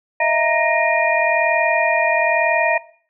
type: tone cluster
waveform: sine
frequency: 631 / 672 / 932 / 1868 / 2427 Hz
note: D#5 / E5 / A#5 / A#6 / D#7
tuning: +24 / +33 / -1 / +3 / -44 cents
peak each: -21 dBFS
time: 0.2-2.78 s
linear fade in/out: 5 ms
effects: noise-tail reverb RT60 0.5 s tail -19 dB re dry